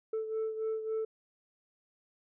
sine beating tone pair, 440 / 443.6 Hz, A4 / A4, 0 / +14 cents, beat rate 3.6 Hz, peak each -31 / -37 dBFS, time 0.13-1.05 s, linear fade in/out 5 ms, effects tanh soft clip ceiling -29 dBFS

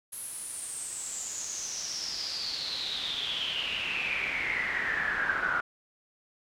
brown noise with band-pass filter sweep, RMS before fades -33 dBFS, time 0.12-5.61 s, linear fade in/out 10 ms, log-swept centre 11000 to 1400 Hz, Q 9.8, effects none

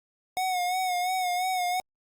square tone with vibrato, 731 Hz, F#5, 21 cents flat, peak -26 dBFS, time 0.37-1.8 s, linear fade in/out 0 ms, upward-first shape sine, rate 2.9 Hz, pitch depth 49 cents each way, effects Opus 48 kbps

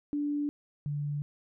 sine tone pair in turn, 291.6 / 145.8 Hz, D4 / D3, -12 / -12 cents, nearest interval octave, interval 1200 cents, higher first, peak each -28 / -30 dBFS, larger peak first, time 0.13-0.49 / 0.86-1.22 s, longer neither, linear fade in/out 0 ms, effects none

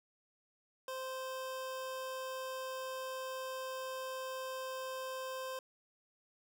25% pulse tone, 521 Hz, C5, 7 cents flat, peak -36 dBFS, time 0.88-5.59 s, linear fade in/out 2 ms, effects none

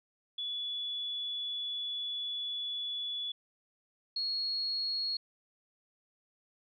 sine tone pair in turn, 3424 / 4314 Hz, A7 / C#8, -48 / -48 cents, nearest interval major third, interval 400 cents, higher second, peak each -34 / -31 dBFS, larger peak second, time 0.38-3.32 / 4.16-5.17 s, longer first, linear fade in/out 5 ms, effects none

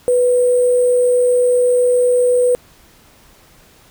sine tone with sample-and-hold, 493.9 Hz, B4, in tune, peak -10 dBFS, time 0.08-2.55 s, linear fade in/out 0 ms, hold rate 8820 Hz, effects pink hiss -48 dBFS RMS until 3.9 s

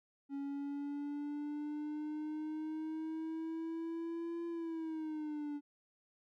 triangle exponential two-way sweep, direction up then down, 278.1 to 339.7 to 288.3 Hz, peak -36 dBFS, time 0.29-5.61 s, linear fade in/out 50 ms, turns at 4.47 s, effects none

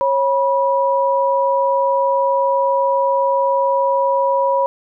sine tone pair together, 546.6 / 974 Hz, C#5 / B5, -24 / -24 cents, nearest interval minor seventh, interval 1000 cents, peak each -16 dBFS, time 0.01-4.66 s, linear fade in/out 0 ms, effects none

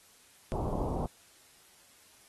pink low-pass noise, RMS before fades -33 dBFS, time 0.52-1.06 s, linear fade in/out 0 ms, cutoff 1000 Hz, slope 48 dB/octave, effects white hiss -60 dBFS RMS until 2.28 s + AAC 32 kbps

